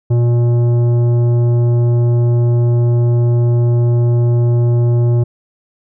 sine tone with tanh clipping, 119.5 Hz, A#2, 43 cents sharp, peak -11 dBFS, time 0.1-5.24 s, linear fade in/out 10 ms, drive 11 dB, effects none

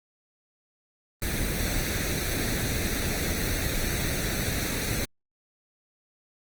pink noise with comb filter, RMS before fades -28 dBFS, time 1.22-5.05 s, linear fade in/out 0 ms, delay 0.49 ms, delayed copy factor +0.65, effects Opus 24 kbps

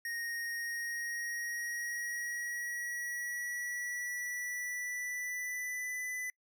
square tone with pitch glide, 1864.7 to 1998.5 Hz, A#6 to B6, 0 to +20 cents, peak -37 dBFS, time 0.05-6.3 s, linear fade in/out 2 ms, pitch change +120 cents, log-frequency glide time 0.55-6.09 s, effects noise-tail reverb RT60 0.1 s tail -25 dB re dry

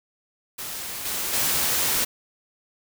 white noise with level steps, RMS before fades -33 / -28 / -23 dBFS, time 0.58-2.05 s, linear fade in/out 10 ms, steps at 1.05 / 1.33 s, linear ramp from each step 5 ms, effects none

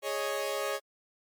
sawtooth chord, Ab suspended fourth, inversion none, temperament equal with one note detuned, 415.3 / 554.4 / 624.1 Hz, Ab4 / Db5 / Eb5, 0 / 0 / +5 cents, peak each -32 / -29 / -33 dBFS, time 0.02-0.8 s, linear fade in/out 50 ms, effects MP3 96 kbps

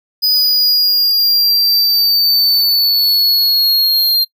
square linear sweep, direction down, 4984 to 4186 Hz, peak -10 dBFS, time 0.22-4.25 s, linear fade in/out 20 ms, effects noise-tail reverb RT60 0.1 s tail -22 dB re dry

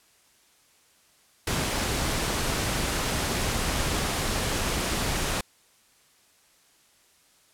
pink noise with ADSR envelope, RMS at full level -23 dBFS, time 1.47-5.41 s, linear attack 5 ms, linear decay 4 ms, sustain -4 dB, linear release 4 ms, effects white hiss -61 dBFS RMS until 7.53 s + low-pass 11000 Hz 12 dB/octave

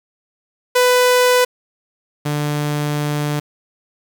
sawtooth tone pair in turn, 497.7 / 147.8 Hz, B4 / D3, +13 / +11 cents, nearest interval octave + major sixth, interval 2102 cents, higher first, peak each -7 / -14 dBFS, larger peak first, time 0.75-1.45 / 2.25-3.4 s, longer second, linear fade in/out 10 ms, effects 7-bit

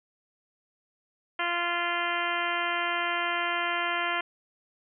harmonic tone, 346.4 Hz, F4, 14 cents flat, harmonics 1 / 2 / 3 / 4 / 5 / 6 / 7 / 8 / 9, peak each -39 / -34 / -33 / -33 / -34 / -34 / -38 / -38 / -38 dBFS, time 1.39-4.21 s, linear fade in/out 5 ms, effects none

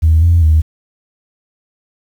sine tone with pitch steps, 79.9 / 84.9 / 78.5 Hz, D#2 / F2 / D#2, +47 / -48 / +16 cents, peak -5 dBFS, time 0.02-0.62 s, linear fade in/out 20 ms, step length 200 ms, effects tanh soft clip ceiling -2 dBFS + 7-bit

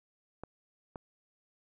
clicks, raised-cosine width 1 ms, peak -27 dBFS, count 2, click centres 0.436 / 0.958 s, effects none

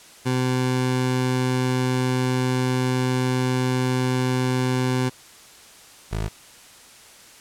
20% pulse tone pair in turn, 127.6 / 53.46 Hz, C3 / A1, -43 / -49 cents, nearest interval octave + minor third, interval 1506 cents, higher first, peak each -15 / -19 dBFS, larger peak first, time 0.25-5.1 / 6.11-6.29 s, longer first, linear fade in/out 20 ms, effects white hiss -47 dBFS RMS until 7.4 s + low-pass 10000 Hz 12 dB/octave

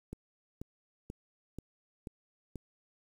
click train, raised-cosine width 3 ms, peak -28 dBFS, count 6, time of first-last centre 0.13-2.557 s, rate 2.06 Hz, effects 9-bit

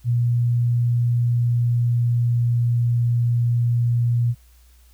sine tone with pitch glide, 120 to 119.31 Hz, B2 to A#2, -49 to +41 cents, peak -16 dBFS, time 0.04-4.35 s, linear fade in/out 50 ms, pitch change -10 cents, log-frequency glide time 1.22-2.7 s, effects added 60 Hz sine -49 dBFS peak until 4.93 s + white hiss -59 dBFS RMS until 4.93 s

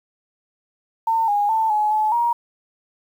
sine tone with pitch steps, 903 / 821 / 888 / 846 / 859 / 945 Hz, A5 / G#5 / A5 / G#5 / A5 / A#5, +45 / -20 / +16 / +32 / -42 / +23 cents, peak -16 dBFS, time 1.07-2.33 s, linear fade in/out 5 ms, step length 210 ms, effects 8-bit

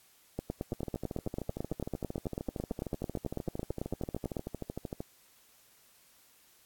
two click trains, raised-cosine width 2 ms, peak -23 / -20 dBFS, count 57 / 37, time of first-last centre 0.73-5.005 / 0.39-4.368 s, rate 13.1 / 9.05 Hz, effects white hiss -63 dBFS RMS until 6.65 s + AAC 64 kbps

